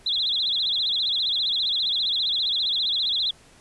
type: tone with vibrato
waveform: sine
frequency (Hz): 3666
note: A#7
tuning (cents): -30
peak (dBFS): -21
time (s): 0.06-3.31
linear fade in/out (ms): 5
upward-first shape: sine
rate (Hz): 15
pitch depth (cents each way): 200
effects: pink hiss -53 dBFS RMS until 3.6 s + resampled to 24000 Hz